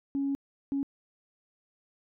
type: tone bursts at uneven times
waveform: sine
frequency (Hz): 277.2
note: C#4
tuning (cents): 0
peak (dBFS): -26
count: 2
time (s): 0.15-0.35 / 0.72-0.83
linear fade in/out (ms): 0
effects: tanh soft clip ceiling -22 dBFS